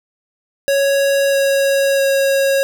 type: tone with pitch steps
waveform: square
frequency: 554.4 / 550.9 / 547.4 Hz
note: C#5 / C#5 / C#5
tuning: 0 / -11 / -22 cents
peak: -13 dBFS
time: 0.68-2.63 s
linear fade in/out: 0 ms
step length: 650 ms
effects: none